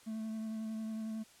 triangle tone with vibrato, 220 Hz, A3, in tune, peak -35 dBFS, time 0.06-1.24 s, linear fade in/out 20 ms, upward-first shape sine, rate 11 Hz, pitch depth 16 cents each way, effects white hiss -61 dBFS RMS until 1.4 s + low-pass 10000 Hz 12 dB/octave

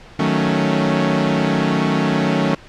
sawtooth chord, D# half-diminished seventh, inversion none, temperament equal, 155.56 / 185 / 220 / 277.2 Hz, D#3 / F#3 / A3 / C#4, 0 / 0 / 0 / 0 cents, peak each -17 dBFS, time 0.19-2.55 s, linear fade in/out 5 ms, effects pink hiss -42 dBFS RMS until 2.68 s + low-pass 4000 Hz 12 dB/octave

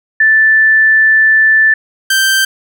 sine / sawtooth tone pair in turn, 1760 / 1564.5 Hz, A6 / G6, 0 / -4 cents, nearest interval major second, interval 204 cents, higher first, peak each -5 dBFS, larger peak neither, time 0.2-1.74 / 2.1-2.45 s, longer first, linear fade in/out 5 ms, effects none

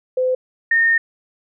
sine tone pair in turn, 511 / 1832.1 Hz, C5 / A#6, -41 / -30 cents, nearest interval octave + minor seventh, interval 2211 cents, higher second, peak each -15 / -12 dBFS, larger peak second, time 0.17-0.35 / 0.71-0.98 s, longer second, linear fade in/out 5 ms, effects none

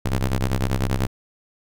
sawtooth ring-modulated tone, 65.41 Hz, C2, in tune, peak -13 dBFS, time 0.05-1.07 s, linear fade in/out 10 ms, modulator 37.8 Hz, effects none

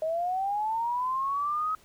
sine linear sweep, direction up, 622.3 to 1278 Hz, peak -26 dBFS, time 0.02-1.75 s, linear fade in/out 2 ms, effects pink hiss -59 dBFS RMS until 1.84 s

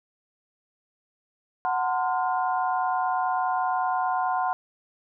sine tone cluster, 740 / 905 / 1034 / 1418 Hz, F#5 / A5 / C6 / F6, 0 / +48 / -21 / +26 cents, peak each -25 / -31 / -28 / -34 dBFS, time 1.65-4.53 s, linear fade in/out 0 ms, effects none

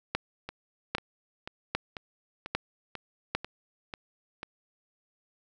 two click trains, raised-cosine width 0.3 ms, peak -21 / -11 dBFS, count 9 / 5, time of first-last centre 0.49-4.431 / 0.15-3.35 s, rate 2.03 / 1.25 Hz, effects none

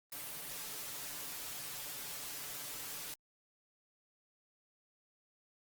white noise with comb filter, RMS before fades -44 dBFS, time 0.12-3.14 s, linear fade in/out 2 ms, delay 6.9 ms, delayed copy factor +0.85, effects Opus 32 kbps

